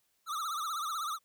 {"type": "tone with vibrato", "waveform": "square", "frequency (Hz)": 1257, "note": "D#6", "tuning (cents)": 17, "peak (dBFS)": -34, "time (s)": [0.26, 1.19], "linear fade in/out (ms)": 50, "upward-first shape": "triangle", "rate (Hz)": 16, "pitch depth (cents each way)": 160, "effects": ["white hiss -75 dBFS RMS until 1.24 s"]}